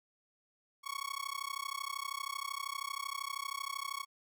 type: tone with amplitude modulation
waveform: sawtooth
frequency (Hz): 1108.7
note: C#6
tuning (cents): 0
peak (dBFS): -30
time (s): 0.83-4.06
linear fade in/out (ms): 50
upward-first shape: sine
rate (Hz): 32.8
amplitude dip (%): 100
effects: none